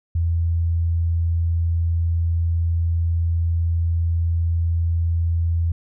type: tone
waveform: sine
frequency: 83.8 Hz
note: E2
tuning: 29 cents sharp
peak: -17 dBFS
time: 0.15-5.72 s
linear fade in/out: 5 ms
effects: none